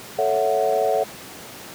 sine chord, F# minor seventh, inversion first, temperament equal, 440 / 554.4 / 659.3 / 740 Hz, A4 / C#5 / E5 / F#5, 0 / 0 / 0 / 0 cents, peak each -23 dBFS, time 0.18-1.04 s, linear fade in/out 10 ms, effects pink hiss -38 dBFS RMS until 1.74 s + high-pass 150 Hz 12 dB/octave

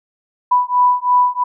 sine beating tone pair, 988 / 991 Hz, B5 / B5, 0 / +6 cents, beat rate 3 Hz, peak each -14 / -14 dBFS, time 0.51-1.44 s, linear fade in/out 10 ms, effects none

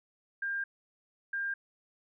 sine tone bursts at uneven times, 1600 Hz, G6, 35 cents sharp, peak -31 dBFS, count 2, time 0.42-0.64 / 1.33-1.54 s, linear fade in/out 5 ms, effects none

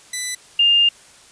5% pulse / sine tone pair in turn, 1992 / 2810 Hz, B6 / F7, +14 / +10 cents, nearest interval tritone, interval 596 cents, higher second, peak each -11 dBFS, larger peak neither, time 0.13-0.35 / 0.59-0.89 s, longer second, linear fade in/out 5 ms, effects white hiss -47 dBFS RMS until 1.31 s + resampled to 22050 Hz

